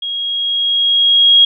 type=tone with level ramp; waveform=sine; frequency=3285 Hz; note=G#7; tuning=20 cents flat; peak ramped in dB=-19 to -4 dBFS; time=0.02-1.45 s; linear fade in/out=5 ms; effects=none